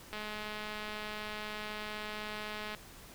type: click train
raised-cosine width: 0.3 ms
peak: -25 dBFS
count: 556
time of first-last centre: 0.13-2.748 s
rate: 212 Hz
effects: pink hiss -53 dBFS RMS until 3.14 s